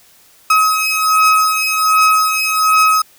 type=beating tone pair; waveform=35% pulse; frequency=1273 / 1274.3 Hz; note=D#6 / D#6; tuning=+39 / +41 cents; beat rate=1.3 Hz; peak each=-12 dBFS; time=0.5-3.02 s; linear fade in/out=5 ms; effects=white hiss -48 dBFS RMS until 3.18 s